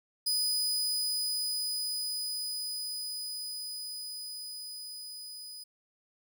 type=tone with level ramp; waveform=sawtooth; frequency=4978 Hz; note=D#8; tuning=in tune; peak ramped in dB=-24 to -40 dBFS; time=0.26-5.64 s; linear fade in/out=10 ms; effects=none